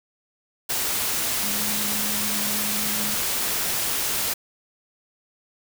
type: tone in noise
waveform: sine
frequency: 209.1 Hz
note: G#3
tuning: 12 cents sharp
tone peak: -33 dBFS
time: 1.43-3.15 s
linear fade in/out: 10 ms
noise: white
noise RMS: -25 dBFS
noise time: 0.69-4.34 s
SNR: -11 dB
effects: none